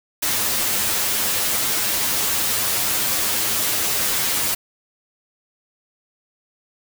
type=noise with comb filter; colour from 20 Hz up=white; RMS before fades=-21 dBFS; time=0.22-4.55 s; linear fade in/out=10 ms; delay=9.6 ms; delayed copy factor=+0.7; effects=none